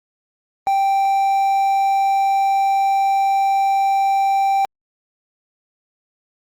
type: tone with quantisation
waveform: triangle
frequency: 784 Hz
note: G5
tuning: in tune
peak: -12 dBFS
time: 0.67-4.65 s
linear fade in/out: 0 ms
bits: 7
effects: Opus 32 kbps